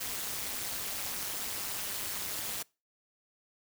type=noise with amplitude modulation; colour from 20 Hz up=white; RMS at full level=-33 dBFS; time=0-2.63 s; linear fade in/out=10 ms; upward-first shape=sine; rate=208 Hz; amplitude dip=85%; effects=noise-tail reverb RT60 0.3 s tail -25 dB re dry